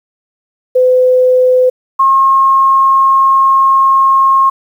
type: tone pair in turn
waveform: sine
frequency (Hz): 507 / 1077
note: B4 / C6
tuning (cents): +45 / +50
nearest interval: octave + minor second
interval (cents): 1305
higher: second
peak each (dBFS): -5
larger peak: neither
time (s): 0.75-1.7 / 1.99-4.5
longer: second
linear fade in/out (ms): 10
effects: 7-bit